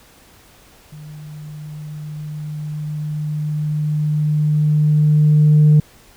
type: tone with level ramp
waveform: sine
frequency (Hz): 151.2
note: D#3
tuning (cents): -49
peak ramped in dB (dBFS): -33 to -5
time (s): 0.92-5.8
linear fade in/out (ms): 5
effects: tanh soft clip ceiling -5 dBFS + pink hiss -48 dBFS RMS until 6.16 s